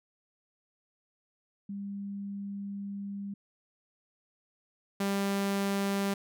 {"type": "tone pair in turn", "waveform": ["sine", "sawtooth"], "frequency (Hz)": [200, 198.16], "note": ["G3", "G3"], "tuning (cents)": [35, 19], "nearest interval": "unison", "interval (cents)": 16, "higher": "first", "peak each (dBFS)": [-35, -24], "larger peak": "second", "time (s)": [[1.69, 3.34], [5, 6.14]], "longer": "first", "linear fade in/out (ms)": 5, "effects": []}